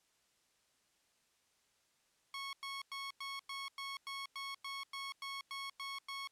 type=tone bursts; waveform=15% pulse; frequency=1100 Hz; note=C#6; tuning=14 cents flat; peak=-35 dBFS; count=14; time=2.34-6.274 s; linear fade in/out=2 ms; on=190 ms; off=98 ms; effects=white hiss -75 dBFS RMS until 6.31 s + low-pass 9000 Hz 12 dB/octave